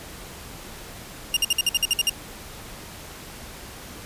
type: tone bursts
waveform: sawtooth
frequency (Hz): 2814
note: F7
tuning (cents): +12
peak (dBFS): -14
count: 10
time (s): 1.34-2.096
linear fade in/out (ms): 2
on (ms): 27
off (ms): 54
effects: pink hiss -40 dBFS RMS until 4.05 s + resampled to 32000 Hz